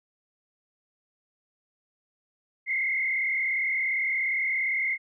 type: tone with frequency modulation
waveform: sine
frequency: 2112 Hz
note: C7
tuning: 16 cents sharp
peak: -24 dBFS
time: 2.66-4.98 s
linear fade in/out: 50 ms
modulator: 37.3 Hz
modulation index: 2.1
effects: none